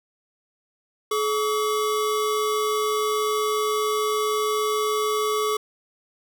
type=tone pair together; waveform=square; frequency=426.6 / 1139 Hz; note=G#4 / C#6; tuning=+46 / +47 cents; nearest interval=octave + perfect fourth; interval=1701 cents; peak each=-24 / -26 dBFS; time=1.11-5.57 s; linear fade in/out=5 ms; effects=none